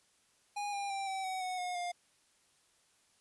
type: tone with pitch steps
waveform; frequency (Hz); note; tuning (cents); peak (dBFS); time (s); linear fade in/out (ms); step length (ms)
square; 820 / 802.7 / 785.7 / 769.1 / 752.8 / 736.9 / 721.3 / 706.1; G#5 / G5 / G5 / G5 / F#5 / F#5 / F#5 / F5; -22 / +41 / +4 / -33 / +30 / -7 / -44 / +19; -36; 0.56-1.92; 10; 170
effects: white hiss -70 dBFS RMS until 3.2 s + resampled to 24000 Hz